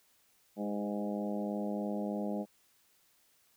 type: harmonic tone with a mistuned harmonic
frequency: 103.2 Hz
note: G#2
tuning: 10 cents flat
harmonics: 2 / 3 / 4 / 5 / 6 / 7 / 8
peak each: -35 / -41 / -44 / -42 / -42 / -47 / -48 dBFS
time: 0.56-2.46 s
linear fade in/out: 50 ms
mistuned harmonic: 4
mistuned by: -22 cents
effects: white hiss -69 dBFS RMS until 3.56 s